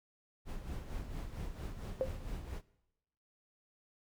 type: noise with tremolo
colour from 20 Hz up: brown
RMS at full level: -40 dBFS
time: 0.45-2.62 s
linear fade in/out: 50 ms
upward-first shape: sine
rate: 4.4 Hz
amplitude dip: 55%
type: tone with exponential decay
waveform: sine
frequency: 523.3 Hz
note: C5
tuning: in tune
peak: -25 dBFS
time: 2.01-2.12 s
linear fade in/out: 0 ms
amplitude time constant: 22 ms
effects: noise-tail reverb RT60 0.9 s tail -20 dB re dry